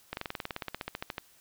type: slowing click train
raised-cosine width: 0.3 ms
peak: -18 dBFS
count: 19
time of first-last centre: 0.13-1.181 s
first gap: 41 ms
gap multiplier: 1.04
effects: white hiss -61 dBFS RMS until 1.4 s